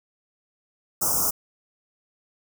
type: band-stop noise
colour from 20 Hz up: white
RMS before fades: -23 dBFS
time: 1.01-1.31 s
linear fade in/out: 10 ms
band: 1400 to 5200 Hz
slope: 96 dB/octave
effects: none